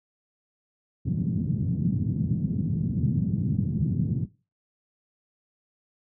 pink band-pass noise, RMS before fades -26 dBFS, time 1.05-4.26 s, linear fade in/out 20 ms, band 110 to 200 Hz, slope 24 dB/octave, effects noise-tail reverb RT60 0.3 s tail -18 dB re dry

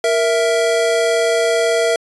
square tone pair together, 466.2 / 660.3 Hz, A#4 / E5, 0 / +3 cents, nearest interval tritone, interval 603 cents, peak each -17 dBFS, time 0.04-1.96 s, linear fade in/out 2 ms, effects resampled to 24000 Hz

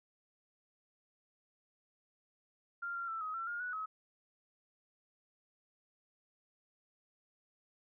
sine tone with pitch steps, 1393 / 1381 / 1330 / 1263 / 1347 / 1418 / 1474 / 1279 Hz, F6 / F6 / E6 / D#6 / E6 / F6 / F#6 / D#6, -5 / -20 / +15 / +26 / +37 / +26 / -7 / +47 cents, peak -37 dBFS, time 2.82-3.86 s, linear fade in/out 10 ms, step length 130 ms, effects none

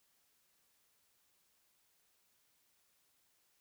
silence, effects white hiss -75 dBFS RMS until 3.6 s

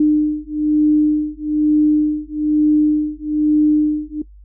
sine beating tone pair, 301.7 / 302.8 Hz, D4 / D#4, +47 / -47 cents, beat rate 1.1 Hz, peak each -15 dBFS, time 0-4.22 s, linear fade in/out 5 ms, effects noise-tail reverb RT60 0.1 s tail -18 dB re dry + added 50 Hz sine -39 dBFS peak until 4.44 s

